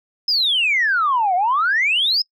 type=exponential two-way sweep; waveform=sine; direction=down then up; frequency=5200 to 698.5 to 5200 Hz; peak=-14 dBFS; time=0.28-2.22 s; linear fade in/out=5 ms; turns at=1.35 s; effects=noise-tail reverb RT60 0.1 s tail -26 dB re dry + tanh soft clip ceiling -10 dBFS